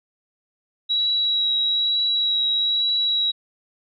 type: tone with vibrato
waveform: sine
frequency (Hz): 3881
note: B7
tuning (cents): -31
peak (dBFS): -18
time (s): 0.89-3.32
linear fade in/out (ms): 20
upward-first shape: triangle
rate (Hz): 1.1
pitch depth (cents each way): 14
effects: none